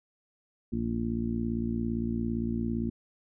harmonic tone, 57.6 Hz, A#1, 20 cents flat, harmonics 1 / 2 / 3 / 4 / 5 / 6, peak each -37 / -36 / -41 / -30 / -39 / -38 dBFS, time 0.72-2.9 s, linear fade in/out 10 ms, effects none

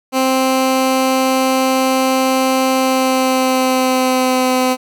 15% pulse tone with pitch glide, 262 to 255.9 Hz, C4 to C4, +2 to -38 cents, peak -6 dBFS, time 0.12-4.77 s, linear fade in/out 50 ms, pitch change -40 cents, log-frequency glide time 2.75-4.53 s, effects none

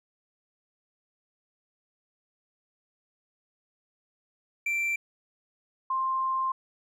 triangle / sine tone pair in turn, 2349 / 1052.4 Hz, D7 / C6, 0 / +10 cents, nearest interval octave + major second, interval 1390 cents, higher first, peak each -24 / -25 dBFS, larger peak first, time 4.66-4.96 / 5.9-6.52 s, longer second, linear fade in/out 5 ms, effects none

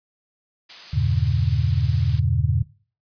blue noise, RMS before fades -33 dBFS, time 0.69-2.2 s, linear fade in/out 10 ms
sine chord, E diminished seventh, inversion none, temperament just, 82.41 / 98.89 / 118.67 / 142.4 Hz, E2 / G2 / Bb2 / Db3, 0 / +16 / +31 / +47 cents, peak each -23 dBFS, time 0.93-2.63 s, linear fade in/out 10 ms
effects noise-tail reverb RT60 0.4 s tail -20 dB re dry + resampled to 11025 Hz

